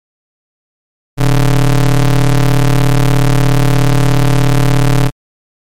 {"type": "ring-modulated tone", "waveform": "square", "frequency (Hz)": 73.42, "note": "D2", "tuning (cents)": 0, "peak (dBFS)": -4, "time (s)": [1.17, 5.11], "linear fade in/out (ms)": 50, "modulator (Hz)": 55, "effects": ["MP3 64 kbps"]}